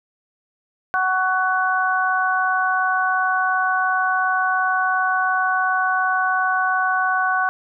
harmonic tone, 373.1 Hz, F#4, 14 cents sharp, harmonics 2 / 3 / 4, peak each -22 / -22 / -20 dBFS, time 0.94-7.49 s, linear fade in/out 0 ms, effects none

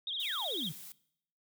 sine tone with vibrato, 3480 Hz, A7, 20 cents flat, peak -34 dBFS, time 0.07-0.69 s, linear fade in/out 2 ms, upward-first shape sine, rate 16 Hz, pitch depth 160 cents each way
sine exponential sweep, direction down, 3905 to 130.81 Hz, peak -38 dBFS, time 0.18-0.73 s, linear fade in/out 20 ms
blue noise, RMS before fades -48 dBFS, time 0.2-0.92 s, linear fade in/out 0 ms
effects noise-tail reverb RT60 0.7 s tail -20 dB re dry

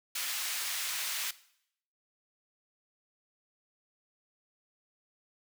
pink high-pass noise, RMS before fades -35 dBFS, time 0.15-1.31 s, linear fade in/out 5 ms, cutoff 2000 Hz, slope 12 dB/octave, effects noise-tail reverb RT60 0.7 s tail -18 dB re dry

